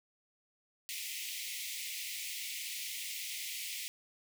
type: high-pass noise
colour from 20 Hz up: pink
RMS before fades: -41 dBFS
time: 0.89-3.88 s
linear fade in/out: 0 ms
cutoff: 2000 Hz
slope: 96 dB/octave
effects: none